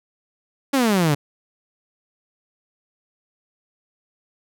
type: exponential sweep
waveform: sawtooth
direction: down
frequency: 285.1 to 138.59 Hz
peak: -12 dBFS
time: 0.73-1.15 s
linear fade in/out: 10 ms
effects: none